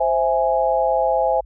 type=chord; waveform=sine; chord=C augmented; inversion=none; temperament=equal; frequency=523.3 / 659.3 / 830.6 Hz; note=C5 / E5 / G#5; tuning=0 / 0 / 0 cents; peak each=-20 dBFS; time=0-1.41 s; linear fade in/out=10 ms; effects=added 50 Hz sine -40 dBFS peak until 1.45 s